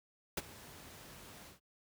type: noise with ADSR envelope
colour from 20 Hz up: pink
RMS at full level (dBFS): -33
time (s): 0.37-1.6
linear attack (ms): 5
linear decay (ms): 31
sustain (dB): -20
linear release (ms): 130
effects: high-pass 60 Hz 12 dB/octave